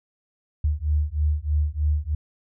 sine beating tone pair, 73.6 / 76.8 Hz, D2 / D#2, +4 / -22 cents, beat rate 3.2 Hz, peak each -23 dBFS, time 0.64-2.15 s, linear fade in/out 5 ms, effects none

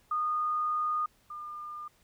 sine tone pair in turn, 1228 / 1204.8 Hz, D#6 / D6, -23 / +44 cents, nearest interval unison, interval 33 cents, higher first, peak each -27 / -38 dBFS, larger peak first, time 0.11-1.06 / 1.3-1.88 s, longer first, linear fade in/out 5 ms, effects pink hiss -66 dBFS RMS until 2.03 s

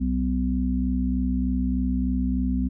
harmonic tone, 63.3 Hz, B1, 43 cents sharp, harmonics 1 / 3 / 4, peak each -25 / -27 / -25 dBFS, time 0-2.69 s, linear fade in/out 20 ms, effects none

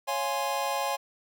square chord, Db major seventh, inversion none, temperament equal, 554.4 / 698.5 / 830.6 / 1046.5 Hz, Db5 / F5 / Ab5 / C6, 0 / 0 / 0 / 0 cents, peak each -34 / -36 / -32 / -34 dBFS, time 0.07-0.97 s, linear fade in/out 20 ms, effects none

